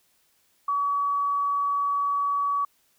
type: tone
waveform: sine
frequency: 1136 Hz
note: C#6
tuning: 42 cents sharp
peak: -22 dBFS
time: 0.68-2.65 s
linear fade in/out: 5 ms
effects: white hiss -66 dBFS RMS until 2.98 s